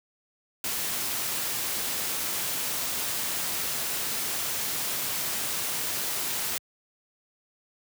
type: noise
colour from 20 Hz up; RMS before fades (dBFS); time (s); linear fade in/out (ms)
white; -30; 0.64-6.58; 2
effects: high-pass 80 Hz 12 dB/octave